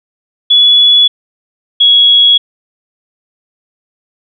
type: tone pair in turn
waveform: sine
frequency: 3406 / 3338 Hz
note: G#7 / G#7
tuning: +43 / +8 cents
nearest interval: unison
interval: 35 cents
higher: first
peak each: -3 dBFS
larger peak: neither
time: 0.5-1.08 / 1.8-2.38 s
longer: neither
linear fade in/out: 10 ms
effects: none